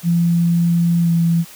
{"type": "tone with pitch glide", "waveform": "sine", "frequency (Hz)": [170.5, 167.86], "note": ["F3", "E3"], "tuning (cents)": [-41, 32], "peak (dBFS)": -12, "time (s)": [0.03, 1.45], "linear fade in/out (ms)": 50, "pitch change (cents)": -27, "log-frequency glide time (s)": [1.01, 1.1], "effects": ["white hiss -40 dBFS RMS until 1.55 s"]}